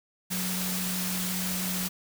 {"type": "tone in noise", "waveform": "sine", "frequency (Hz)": 183.6, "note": "F#3", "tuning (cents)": -13, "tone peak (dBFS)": -32, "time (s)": [0.3, 1.89], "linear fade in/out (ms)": 20, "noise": "white", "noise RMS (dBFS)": -32, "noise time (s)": [0.3, 1.89], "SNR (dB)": -3, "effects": []}